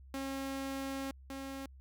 sawtooth tone pair in turn, 270.9 / 270.9 Hz, C#4 / C#4, -40 / -40 cents, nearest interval unison, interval 0 cents, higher neither, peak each -33 / -37 dBFS, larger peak first, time 0.14-1.11 / 1.3-1.66 s, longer first, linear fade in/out 2 ms, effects added 66 Hz sine -52 dBFS peak until 1.8 s

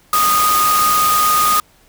sine tone in noise, 1237 Hz, D#6, 10 cents flat, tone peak -12 dBFS, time 0.13-1.6 s, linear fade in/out 2 ms, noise white, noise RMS -19 dBFS, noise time 0.13-1.6 s, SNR +4 dB, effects pink hiss -52 dBFS RMS until 1.88 s

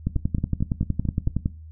two click trains, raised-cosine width 5 ms, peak -14 / -10 dBFS, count 6 / 16, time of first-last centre 0.16-1.276 / 0.07-1.459 s, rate 4.48 / 10.8 Hz, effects noise-tail reverb RT60 0.3 s tail -18 dB re dry + added 79 Hz sine -39 dBFS peak until 1.71 s

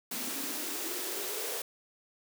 white noise with high-pass filter sweep, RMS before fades -36 dBFS, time 0.11-1.62 s, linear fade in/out 5 ms, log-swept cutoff 230 to 470 Hz, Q 6.5, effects none

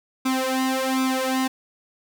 sawtooth tone with flanger, 261.6 Hz, C4, in tune, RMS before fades -23 dBFS, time 0.25-1.48 s, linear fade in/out 10 ms, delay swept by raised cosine 0.82 to 2.82 ms, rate 1.3 Hz, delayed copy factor +0.9, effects none

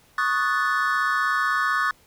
triangle chord, D# half-diminished seventh, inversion third, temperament equal with one note detuned, 1108.7 / 1244.5 / 1480 / 1745.8 Hz, C#6 / D#6 / F#6 / A6, 0 / 0 / 0 / -14 cents, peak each -24 dBFS, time 0.18-1.91 s, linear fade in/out 2 ms, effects pink hiss -57 dBFS RMS until 2.06 s

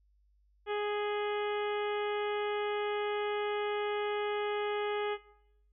harmonic tone with a mistuned harmonic, 415.3 Hz, G#4, in tune, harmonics 1 / 2 / 3 / 4 / 5 / 6 / 7 / 8, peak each -32 / -38 / -42 / -44 / -46 / -48 / -49 / -50 dBFS, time 0.66-5.18 s, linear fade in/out 50 ms, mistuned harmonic 7, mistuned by +20 cents, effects noise-tail reverb RT60 0.9 s tail -20 dB re dry + added 50 Hz sine -65 dBFS peak until 5.72 s

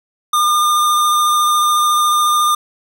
square tone with vibrato, 1208 Hz, D6, 48 cents sharp, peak -12 dBFS, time 0.33-2.55 s, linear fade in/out 5 ms, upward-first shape sine, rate 14 Hz, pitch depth 12 cents each way, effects none

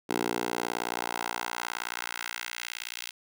10% pulse tone with high-pass filter sweep, 59 Hz, A#1, 22 cents sharp, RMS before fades -34 dBFS, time 0.09-3.11 s, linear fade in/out 10 ms, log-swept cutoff 350 to 2900 Hz, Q 1.2, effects none

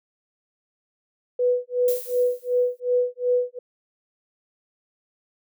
sine tone with tremolo, 493.9 Hz, B4, in tune, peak -16 dBFS, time 1.39-3.59 s, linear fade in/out 5 ms, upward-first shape sine, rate 2.7 Hz, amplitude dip 100%
violet noise with exponential decay, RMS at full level -30 dBFS, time 1.88-2.8 s, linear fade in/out 2 ms, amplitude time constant 200 ms
effects none

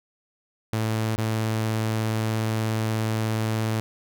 sawtooth tone with dropouts, 110.4 Hz, A2, 6 cents sharp, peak -19 dBFS, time 0.73-3.8 s, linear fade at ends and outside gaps 0 ms, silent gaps 1.16-1.18 s, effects none

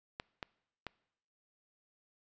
clicks, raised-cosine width 0.3 ms, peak -23 dBFS, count 3, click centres 0.199 / 0.428 / 0.867 s, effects noise-tail reverb RT60 0.8 s tail -24 dB re dry + resampled to 16000 Hz

